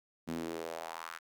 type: tone with high-pass filter sweep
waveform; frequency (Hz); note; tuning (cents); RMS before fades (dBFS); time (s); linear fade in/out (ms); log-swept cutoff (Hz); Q
sawtooth; 82.41; E2; 0; -41; 0.27-1.19; 20; 210 to 1500; 2.7
effects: none